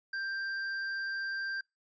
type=tone with tanh clipping; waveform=sine; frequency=1578 Hz; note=G6; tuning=11 cents sharp; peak=-35 dBFS; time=0.13-1.61 s; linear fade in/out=5 ms; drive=10 dB; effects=noise-tail reverb RT60 0.2 s tail -26 dB re dry + resampled to 16000 Hz